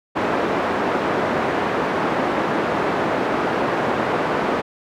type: band-pass noise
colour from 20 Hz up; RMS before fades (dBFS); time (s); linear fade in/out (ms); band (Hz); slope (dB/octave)
pink; -21; 0.15-4.62; 20; 270 to 1400; 12
effects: none